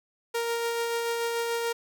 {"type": "tone with tremolo", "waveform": "sawtooth", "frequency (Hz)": 466.2, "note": "A#4", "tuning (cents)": 0, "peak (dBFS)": -22, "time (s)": [0.34, 1.73], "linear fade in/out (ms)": 10, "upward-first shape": "sine", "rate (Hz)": 6.9, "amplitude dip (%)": 25, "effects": []}